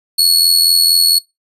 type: tone with amplitude modulation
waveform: sawtooth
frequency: 4370 Hz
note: C#8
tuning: 26 cents flat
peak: -3 dBFS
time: 0.18-1.19 s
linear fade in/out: 10 ms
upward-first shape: sine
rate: 84.3 Hz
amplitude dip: 60%
effects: noise-tail reverb RT60 0.2 s tail -23 dB re dry + resampled to 32000 Hz